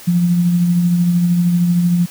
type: tone with tremolo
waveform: sine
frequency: 174.61 Hz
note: F3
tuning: in tune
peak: -9 dBFS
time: 0.07-2.06 s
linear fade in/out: 10 ms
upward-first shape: triangle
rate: 13 Hz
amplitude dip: 40%
effects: white hiss -37 dBFS RMS until 2.1 s + high-pass 60 Hz 12 dB/octave